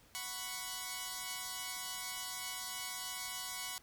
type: chord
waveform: 5% pulse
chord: F# suspended fourth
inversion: none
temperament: equal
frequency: 740 / 987.8 / 1108.7 Hz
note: F#5 / B5 / C#6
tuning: 0 / 0 / 0 cents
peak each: -35 / -32 / -32 dBFS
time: 0.15-3.78 s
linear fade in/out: 0 ms
effects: pink hiss -64 dBFS RMS until 3.82 s